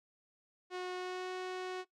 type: tone with pitch glide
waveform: sawtooth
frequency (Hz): 364.4 to 368.8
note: F#4 to F#4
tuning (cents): -26 to -6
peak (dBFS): -34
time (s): 0.7-1.85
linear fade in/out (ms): 50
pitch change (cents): +20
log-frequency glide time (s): 0.95-1.31
effects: noise-tail reverb RT60 0.1 s tail -18 dB re dry + low-pass 5000 Hz 12 dB/octave